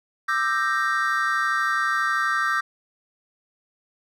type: chord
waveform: triangle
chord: E half-diminished seventh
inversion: third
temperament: equal with one note detuned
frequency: 1186.3 / 1318.5 / 1568 / 1864.7 Hz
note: D6 / E6 / G6 / Bb6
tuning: +17 / 0 / 0 / 0 cents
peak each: -24 / -25 / -23 / -26 dBFS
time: 0.28-2.61 s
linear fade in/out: 10 ms
effects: none